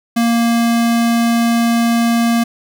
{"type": "tone", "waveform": "square", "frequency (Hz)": 233, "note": "A#3", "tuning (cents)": -1, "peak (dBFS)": -12, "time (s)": [0.16, 2.44], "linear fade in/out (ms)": 10, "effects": []}